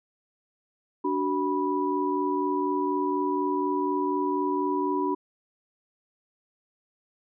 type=tone cluster; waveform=sine; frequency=291.4 / 375.5 / 982 Hz; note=D4 / F#4 / B5; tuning=-13 / +26 / -10 cents; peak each=-28 dBFS; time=1.04-5.15 s; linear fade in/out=10 ms; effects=none